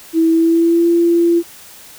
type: tone with pitch glide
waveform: sine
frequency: 326.3 to 340.4 Hz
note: E4 to F4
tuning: -18 to -44 cents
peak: -9 dBFS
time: 0.13-1.43 s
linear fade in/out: 50 ms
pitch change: +74 cents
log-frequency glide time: 0.3-0.88 s
effects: white hiss -39 dBFS RMS until 1.98 s